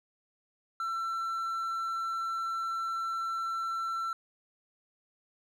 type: tone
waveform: triangle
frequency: 1344 Hz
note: E6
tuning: 33 cents sharp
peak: -29 dBFS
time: 0.8-4.13 s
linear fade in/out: 2 ms
effects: none